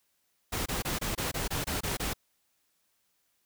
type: noise bursts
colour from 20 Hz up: pink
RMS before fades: -32 dBFS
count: 10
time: 0.52-2.136 s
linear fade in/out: 10 ms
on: 140 ms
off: 24 ms
effects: white hiss -74 dBFS RMS until 3.45 s